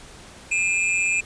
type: tone pair together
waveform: square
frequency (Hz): 2414 / 2597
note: D7 / E7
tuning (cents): +47 / -26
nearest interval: minor second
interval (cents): 127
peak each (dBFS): -23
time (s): 0.51-1.21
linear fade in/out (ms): 10
effects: pink hiss -44 dBFS RMS until 1.25 s + resampled to 22050 Hz